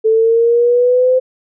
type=linear sweep; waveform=sine; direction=up; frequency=438.5 to 516 Hz; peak=-8 dBFS; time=0.04-1.2 s; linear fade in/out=20 ms; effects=none